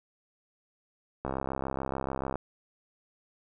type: click train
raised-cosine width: 1 ms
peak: -18 dBFS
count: 75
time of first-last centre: 1.25-2.356 s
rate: 66.9 Hz
effects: none